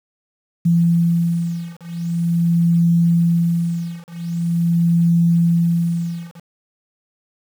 sine beating tone pair, 169.4 / 169.84 Hz, E3 / F3, +48 / -48 cents, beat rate 0.44 Hz, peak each -17 dBFS, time 0.65-6.4 s, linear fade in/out 10 ms, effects 7-bit

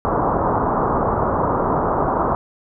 white low-pass noise, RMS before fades -19 dBFS, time 0.05-2.35 s, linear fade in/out 0 ms, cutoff 1200 Hz, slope 48 dB/octave, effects none

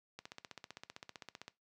click train, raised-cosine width 0.2 ms, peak -29 dBFS, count 21, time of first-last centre 0.19-1.48 s, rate 15.5 Hz, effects noise-tail reverb RT60 0.2 s tail -19 dB re dry + high-pass 100 Hz 12 dB/octave

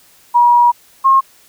sine tone pair in turn, 960 / 1074.5 Hz, B5 / C6, -49 / +46 cents, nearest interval major second, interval 195 cents, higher second, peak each -6 / -6 dBFS, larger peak neither, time 0.34-0.72 / 1.04-1.21 s, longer first, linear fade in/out 20 ms, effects white hiss -48 dBFS RMS until 1.48 s

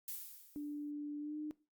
violet noise with exponential decay, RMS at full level -41 dBFS, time 0.08-0.91 s, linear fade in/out 2 ms, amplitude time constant 180 ms
sine tone with pitch glide, 293.7 to 303 Hz, D4 to D#4, 0 to -46 cents, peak -39 dBFS, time 0.56-1.51 s, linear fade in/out 0 ms, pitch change +54 cents, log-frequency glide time 1.19-1.37 s
effects noise-tail reverb RT60 0.3 s tail -20 dB re dry + Opus 48 kbps

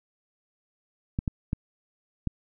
clicks, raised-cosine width 5 ms, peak -14 dBFS, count 4, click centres 1.189 / 1.278 / 1.531 / 2.273 s, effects none

